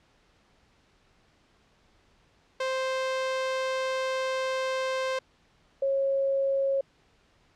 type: tone pair in turn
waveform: sawtooth / sine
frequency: 523.3 / 545.7 Hz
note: C5 / C#5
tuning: 0 / -27 cents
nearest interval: minor second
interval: 73 cents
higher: second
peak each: -23 dBFS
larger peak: neither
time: 2.6-5.19 / 5.82-6.81 s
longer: first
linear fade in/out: 5 ms
effects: pink hiss -64 dBFS RMS until 7.55 s + low-pass 5000 Hz 12 dB/octave